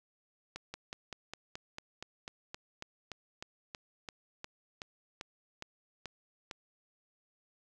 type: slowing click train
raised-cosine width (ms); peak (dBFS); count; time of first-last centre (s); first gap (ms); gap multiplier
0.2; -24; 21; 0.56-6.512; 180; 1.05
effects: none